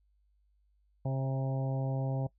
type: harmonic tone with a mistuned harmonic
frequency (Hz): 133.8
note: C3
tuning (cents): +39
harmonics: 1 / 2 / 3 / 4 / 5 / 6 / 7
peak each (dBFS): -30 / -41 / -47 / -41 / -43 / -46 / -52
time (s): 1.05-2.27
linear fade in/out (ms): 5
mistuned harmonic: 5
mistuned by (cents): -20
effects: noise-tail reverb RT60 0.1 s tail -21 dB re dry + added 50 Hz sine -67 dBFS peak until 2.38 s